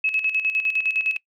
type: tone with tremolo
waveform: sine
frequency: 2580 Hz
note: E7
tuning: 38 cents flat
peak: -18 dBFS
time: 0.04-1.17 s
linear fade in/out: 5 ms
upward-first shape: square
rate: 9.8 Hz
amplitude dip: 65%
effects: noise-tail reverb RT60 0.1 s tail -22 dB re dry